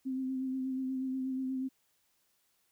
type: tone with vibrato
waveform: sine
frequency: 261.6 Hz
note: C4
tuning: in tune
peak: -32 dBFS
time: 0.05-1.69 s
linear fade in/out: 20 ms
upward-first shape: sine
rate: 8.3 Hz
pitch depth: 24 cents each way
effects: white hiss -74 dBFS RMS until 2.71 s